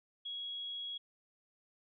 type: tone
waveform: sine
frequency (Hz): 3322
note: G#7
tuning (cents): 0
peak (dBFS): -39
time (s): 0.25-0.98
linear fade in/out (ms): 10
effects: none